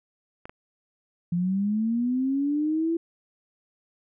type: clicks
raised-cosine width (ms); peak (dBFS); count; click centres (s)
0.5; -25 / -26; 2; 0.455 / 0.495
type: linear sweep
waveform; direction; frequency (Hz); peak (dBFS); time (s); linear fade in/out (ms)
sine; up; 170 to 336.6; -22; 1.32-2.97; 5
effects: none